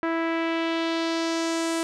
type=tone with low-pass filter sweep; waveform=sawtooth; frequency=329.5 Hz; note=E4; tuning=1 cent flat; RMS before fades=-26 dBFS; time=0.03-1.83 s; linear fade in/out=0 ms; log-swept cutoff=1700 to 9300 Hz; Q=1.7; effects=none